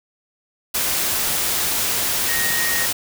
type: tone in noise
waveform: sine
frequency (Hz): 1868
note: A#6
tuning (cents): +3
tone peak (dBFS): -23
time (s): 2.28-2.86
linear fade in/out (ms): 10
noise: white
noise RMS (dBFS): -21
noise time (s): 0.74-2.93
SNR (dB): -5
effects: none